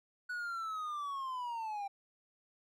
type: linear sweep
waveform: triangle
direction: down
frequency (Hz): 1480 to 784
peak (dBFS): -35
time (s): 0.29-1.88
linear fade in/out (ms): 10
effects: none